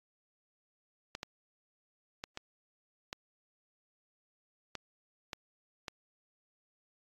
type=clicks; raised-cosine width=0.2 ms; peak=-21 dBFS; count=8; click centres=1.151 / 1.231 / 2.239 / 2.374 / 3.129 / 4.753 / 5.332 / 5.882 s; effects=AAC 32 kbps